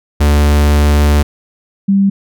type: tone pair in turn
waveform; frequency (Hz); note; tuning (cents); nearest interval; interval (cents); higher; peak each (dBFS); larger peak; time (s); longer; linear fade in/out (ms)
45% pulse / sine; 73.42 / 196.75; D2 / G3; 0 / +7; octave + perfect fourth; 1707; second; -7; neither; 0.2-1.23 / 1.88-2.1; first; 10
effects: none